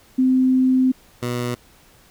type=tone pair in turn; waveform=sine / 15% pulse; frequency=258.4 / 121.95 Hz; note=C4 / B2; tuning=-21 / -21 cents; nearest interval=octave + minor second; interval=1300 cents; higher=first; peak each=-13 / -16 dBFS; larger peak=first; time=0.18-0.92 / 1.22-1.55 s; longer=first; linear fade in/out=10 ms; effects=pink hiss -52 dBFS RMS until 2.1 s